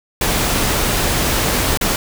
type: noise with dropouts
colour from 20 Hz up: pink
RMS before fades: -17 dBFS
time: 0.21-1.96 s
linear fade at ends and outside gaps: 2 ms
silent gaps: 1.774-1.811 s
effects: none